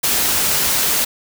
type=noise; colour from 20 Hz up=white; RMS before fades=-17 dBFS; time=0.03-1.05 s; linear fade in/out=10 ms; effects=none

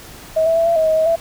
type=tone with pitch steps; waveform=sine; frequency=638 / 656 / 664 / 674 / 637 / 632 / 636 / 665 Hz; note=D#5 / E5 / E5 / E5 / D#5 / D#5 / D#5 / E5; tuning=+43 / -9 / +12 / +38 / +41 / +27 / +38 / +15 cents; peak=-12 dBFS; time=0.36-1.16 s; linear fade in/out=10 ms; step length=100 ms; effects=pink hiss -38 dBFS RMS until 1.2 s

